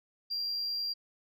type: tone with amplitude modulation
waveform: sine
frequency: 4753 Hz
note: D8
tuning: 20 cents sharp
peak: -28 dBFS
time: 0.3-0.94 s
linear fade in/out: 20 ms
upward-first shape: sine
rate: 89.5 Hz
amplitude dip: 30%
effects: tanh soft clip ceiling -29 dBFS